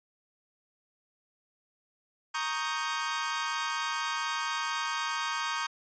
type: chord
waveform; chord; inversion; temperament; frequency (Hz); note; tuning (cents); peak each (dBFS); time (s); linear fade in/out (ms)
sawtooth; Eb dominant seventh; second; equal; 932.3 / 1108.7 / 1244.5 / 1568; Bb5 / Db6 / Eb6 / G6; 0 / 0 / 0 / 0; -32; 2.34-5.67; 10
effects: resampled to 16000 Hz